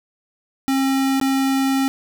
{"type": "tone with dropouts", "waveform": "square", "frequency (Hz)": 269, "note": "C4", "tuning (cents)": 48, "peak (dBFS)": -17, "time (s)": [0.68, 1.88], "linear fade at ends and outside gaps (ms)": 0, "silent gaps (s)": [1.2, 1.213], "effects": []}